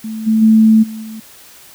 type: tone with level steps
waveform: sine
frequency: 220 Hz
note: A3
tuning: in tune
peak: -21 / -9 / -5 / -24 / -26 dBFS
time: 0.04-1.2 s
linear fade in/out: 5 ms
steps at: 0.26 / 0.41 / 0.82 / 1.02 s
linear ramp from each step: 20 ms
effects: white hiss -41 dBFS RMS until 1.74 s